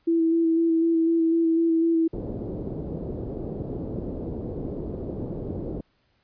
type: tone with vibrato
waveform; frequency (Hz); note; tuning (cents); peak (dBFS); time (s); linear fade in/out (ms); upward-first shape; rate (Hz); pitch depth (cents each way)
sine; 329.6; E4; 0; -18; 0.07-2.08; 10; square; 4; 16
type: low-pass noise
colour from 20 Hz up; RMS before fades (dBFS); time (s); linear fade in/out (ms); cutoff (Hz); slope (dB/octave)
white; -32; 2.13-5.81; 5; 440; 24
effects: pink hiss -68 dBFS RMS until 6.23 s + resampled to 11025 Hz